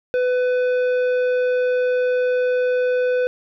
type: tone with tanh clipping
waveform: sine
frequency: 500 Hz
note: B4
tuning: 21 cents sharp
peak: -18 dBFS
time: 0.14-3.27 s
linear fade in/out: 0 ms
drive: 10 dB
effects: none